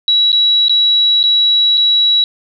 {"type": "tone with dropouts", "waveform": "sine", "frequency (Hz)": 3900, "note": "B7", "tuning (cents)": -23, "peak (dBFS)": -8, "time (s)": [0.08, 2.24], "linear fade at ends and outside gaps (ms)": 1, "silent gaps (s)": [[0.319, 0.328], [0.683, 0.695], [1.23, 1.238], [1.773, 1.777]], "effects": []}